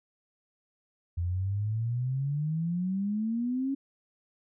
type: exponential sweep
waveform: sine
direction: up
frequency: 84.4 to 277.5 Hz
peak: -27 dBFS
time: 1.17-3.75 s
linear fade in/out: 10 ms
effects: none